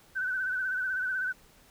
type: tone with vibrato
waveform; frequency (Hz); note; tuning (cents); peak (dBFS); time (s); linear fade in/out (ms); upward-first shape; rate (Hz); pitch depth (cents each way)
sine; 1514; F#6; +39; -28; 0.15-1.33; 20; sine; 16; 51
effects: pink hiss -59 dBFS RMS until 1.7 s